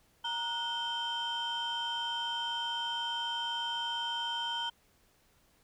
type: tone cluster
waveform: sine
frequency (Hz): 934 / 1460 / 3123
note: A#5 / F#6 / G7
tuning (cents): +3 / -24 / -7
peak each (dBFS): -35 / -40 / -33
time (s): 0.24-4.7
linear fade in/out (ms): 10
effects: tanh soft clip ceiling -28 dBFS + pink hiss -68 dBFS RMS until 5.63 s